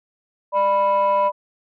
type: tone pair together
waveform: sine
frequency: 595.4 / 987.8 Hz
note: D5 / B5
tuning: +24 / 0 cents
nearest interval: major sixth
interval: 876 cents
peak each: -17 / -15 dBFS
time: 0.52-1.32 s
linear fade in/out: 50 ms
effects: tanh soft clip ceiling -12 dBFS